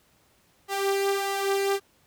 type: tone with flanger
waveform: sawtooth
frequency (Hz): 394.6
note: G4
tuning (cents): +11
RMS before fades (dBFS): -26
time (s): 0.68-1.8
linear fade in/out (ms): 50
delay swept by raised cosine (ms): 1 to 3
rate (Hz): 1.6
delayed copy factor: +0.55
effects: pink hiss -63 dBFS RMS until 2.06 s + high-pass 60 Hz 12 dB/octave